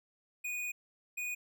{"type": "tone bursts at uneven times", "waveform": "square", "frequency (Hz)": 2470, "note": "D#7", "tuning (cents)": -13, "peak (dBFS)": -36, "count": 2, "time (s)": [[0.44, 0.72], [1.17, 1.35]], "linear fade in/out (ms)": 10, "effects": []}